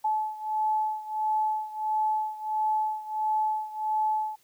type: beating tone pair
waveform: sine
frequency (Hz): 862 / 863.5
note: A5 / A5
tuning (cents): -36 / -33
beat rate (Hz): 1.5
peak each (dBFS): -27 / -30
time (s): 0.04-4.36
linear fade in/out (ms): 10
effects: white hiss -64 dBFS RMS until 4.43 s